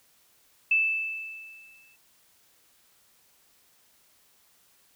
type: tone with exponential decay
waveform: sine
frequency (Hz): 2635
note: E7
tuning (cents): -1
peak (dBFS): -18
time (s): 0.71-1.96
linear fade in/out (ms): 5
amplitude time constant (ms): 270
effects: white hiss -63 dBFS RMS until 4.95 s